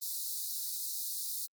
white high-pass noise, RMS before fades -37 dBFS, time 0.01-1.47 s, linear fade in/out 20 ms, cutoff 3800 Hz, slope 96 dB/octave, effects Opus 32 kbps

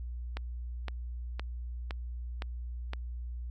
click train, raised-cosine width 0.3 ms, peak -21 dBFS, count 6, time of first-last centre 0.37-2.934 s, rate 1.95 Hz, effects added 60 Hz sine -36 dBFS peak until 3.5 s

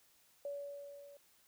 sine tone with level ramp, 569 Hz, C#5, 45 cents sharp, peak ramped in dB -38 to -54 dBFS, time 0.45-1.17 s, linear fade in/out 2 ms, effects white hiss -69 dBFS RMS until 1.47 s

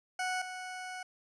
20% pulse tone pair in turn, 738 / 738 Hz, F#5 / F#5, -5 / -5 cents, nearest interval unison, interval 0 cents, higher neither, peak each -27 / -35 dBFS, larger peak first, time 0.19-0.42 / 0.42-1.03 s, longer second, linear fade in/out 5 ms, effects resampled to 22050 Hz + 11-bit

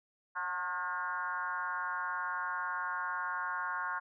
sine tone with frequency modulation, 1257 Hz, D#6, 17 cents sharp, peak -33 dBFS, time 0.35-4 s, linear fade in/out 20 ms, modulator 174 Hz, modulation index 2.1, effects none

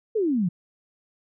sine exponential sweep, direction down, 464.9 to 164.1 Hz, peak -20 dBFS, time 0.15-0.49 s, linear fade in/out 10 ms, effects none

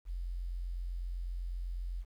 sine tone, 43.97 Hz, F1, 13 cents sharp, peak -35 dBFS, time 0.05-2.05 s, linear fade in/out 50 ms, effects 11-bit

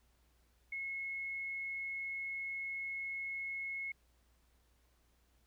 sine tone, 2177 Hz, C#7, 32 cents flat, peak -38 dBFS, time 0.72-3.92 s, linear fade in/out 5 ms, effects added 60 Hz sine -70 dBFS peak until 5.46 s + pink hiss -75 dBFS RMS until 5.46 s

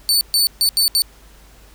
sawtooth tone bursts at uneven times, 4505 Hz, C#8, 27 cents sharp, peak -10 dBFS, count 5, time 0.09-0.21 / 0.34-0.47 / 0.61-0.69 / 0.77-0.88 / 0.95-1.02 s, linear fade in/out 0 ms, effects added 50 Hz sine -45 dBFS peak until 1.74 s + pink hiss -49 dBFS RMS until 1.74 s

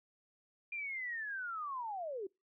sine linear sweep, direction down, 2422 to 360 Hz, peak -38 dBFS, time 0.72-2.27 s, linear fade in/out 5 ms, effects noise-tail reverb RT60 0.2 s tail -22 dB re dry

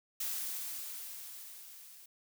blue noise with level ramp, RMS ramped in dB -36 to -55 dBFS, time 0.2-2.06 s, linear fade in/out 5 ms, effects none

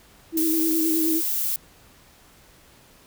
sine tone with vibrato, 321.9 Hz, E4, 41 cents flat, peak -21 dBFS, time 0.32-1.22 s, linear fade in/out 50 ms, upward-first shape sine, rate 9.5 Hz, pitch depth 37 cents each way
violet noise, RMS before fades -25 dBFS, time 0.37-1.56 s, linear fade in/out 2 ms
effects pink hiss -53 dBFS RMS until 3.06 s

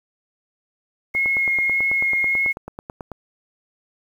sine tone with vibrato, 2158 Hz, C#7, 47 cents flat, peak -17 dBFS, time 1.14-2.53 s, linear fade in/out 20 ms, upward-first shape sine, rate 1.7 Hz, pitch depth 10 cents each way
click train, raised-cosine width 1 ms, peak -18 dBFS, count 19, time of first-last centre 1.15-3.117 s, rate 9.15 Hz
effects 8-bit

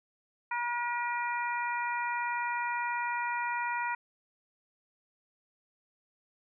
harmonic tone, 479.3 Hz, A#4, 48 cents sharp, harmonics 2 / 3 / 4 / 5, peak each -32 / -37 / -38 / -39 dBFS, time 0.51-3.95 s, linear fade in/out 5 ms, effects none

